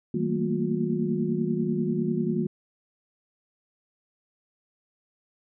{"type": "tone cluster", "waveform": "sine", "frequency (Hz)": [159.4, 190.8, 223.7, 233.9, 358.9], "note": ["D#3", "G3", "A3", "A#3", "F4"], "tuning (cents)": [42, -47, 29, 6, 47], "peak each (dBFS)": -30, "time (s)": [0.14, 2.47], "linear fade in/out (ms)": 5, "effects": []}